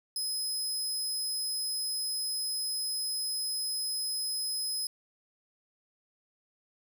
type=tone; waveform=25% pulse; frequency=5080 Hz; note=D#8; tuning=35 cents sharp; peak=-26 dBFS; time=0.16-4.87 s; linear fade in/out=2 ms; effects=none